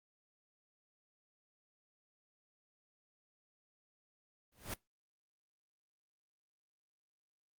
pink noise with exponential growth, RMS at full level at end -35 dBFS, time 4.52-4.74 s, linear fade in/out 5 ms, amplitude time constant 46 ms, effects noise-tail reverb RT60 0.2 s tail -24 dB re dry + Opus 24 kbps

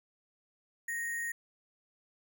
sine tone with sample-and-hold, 1867 Hz, A#6, 2 cents sharp, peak -33 dBFS, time 0.88-1.32 s, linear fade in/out 5 ms, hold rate 8820 Hz, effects none

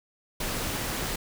pink noise, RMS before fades -31 dBFS, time 0.4-1.16 s, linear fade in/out 5 ms, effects none

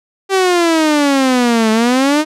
sawtooth exponential two-way sweep, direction down then up, 392 to 216.7 to 314.3 Hz, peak -6 dBFS, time 0.29-2.25 s, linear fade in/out 50 ms, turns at 1.71 s, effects low-pass 9000 Hz 12 dB/octave

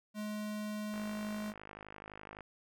square tone, 211.1 Hz, G#3, 29 cents sharp, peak -38 dBFS, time 0.14-1.54 s, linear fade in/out 50 ms
click train, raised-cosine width 0.5 ms, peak -32 dBFS, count 77, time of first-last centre 0.94-2.407 s, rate 51.8 Hz
effects none

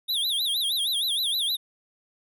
square tone with vibrato, 3587 Hz, A7, 33 cents sharp, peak -24 dBFS, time 0.08-1.57 s, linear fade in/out 20 ms, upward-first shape sine, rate 6.4 Hz, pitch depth 200 cents each way, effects none

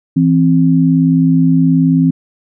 sine tone pair together, 164.81 / 263.7 Hz, E3 / C4, 0 / +14 cents, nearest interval minor sixth, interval 814 cents, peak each -10 dBFS, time 0.16-2.11 s, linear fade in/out 10 ms, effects none

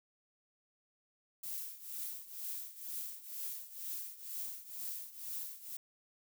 violet noise with tremolo, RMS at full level -40 dBFS, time 1.43-5.77 s, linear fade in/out 5 ms, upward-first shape triangle, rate 2.1 Hz, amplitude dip 85%, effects none

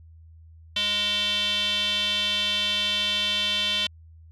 square tone with band-pass filter, 206.7 Hz, G#3, 8 cents flat, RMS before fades -25 dBFS, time 0.76-3.87 s, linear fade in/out 5 ms, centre 3300 Hz, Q 7.8, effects added 81 Hz sine -46 dBFS peak until 4.31 s

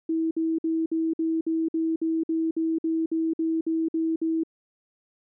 sine tone bursts, 324.2 Hz, E4, 29 cents flat, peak -22 dBFS, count 16, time 0.09-4.435 s, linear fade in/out 5 ms, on 220 ms, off 55 ms, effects none

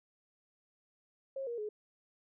sine tone with pitch steps, 540 / 473 / 422.8 Hz, C#5 / A#4 / G#4, -45 / +25 / +31 cents, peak -36 dBFS, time 1.36-1.69 s, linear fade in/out 5 ms, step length 110 ms, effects none

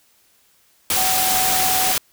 sine tone in noise, 750 Hz, F#5, 23 cents sharp, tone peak -22 dBFS, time 0.97-1.92 s, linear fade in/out 2 ms, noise white, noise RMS -19 dBFS, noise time 0.9-1.98 s, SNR -6 dB, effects white hiss -58 dBFS RMS until 2.12 s

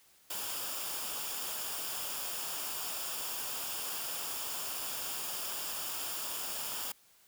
white noise with comb filter, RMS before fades -38 dBFS, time 0.3-6.92 s, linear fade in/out 5 ms, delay 0.49 ms, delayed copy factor -0.55, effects white hiss -64 dBFS RMS until 7.27 s

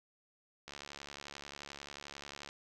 click train, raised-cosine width 0.2 ms, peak -28 dBFS, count 130, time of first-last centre 0.68-2.489 s, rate 71.3 Hz, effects none

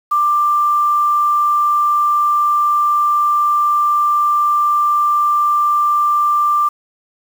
sine tone with quantisation, 1184 Hz, D6, 14 cents sharp, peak -11 dBFS, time 0.11-6.69 s, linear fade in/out 10 ms, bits 6, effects none

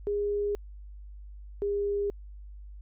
sine tone pair in turn, 410 / 405.3 Hz, G#4 / G#4, -22 / -42 cents, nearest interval unison, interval 20 cents, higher first, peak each -26 dBFS, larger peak neither, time 0.07-0.55 / 1.62-2.1 s, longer neither, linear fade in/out 0 ms, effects added 50 Hz sine -42 dBFS peak until 2.81 s

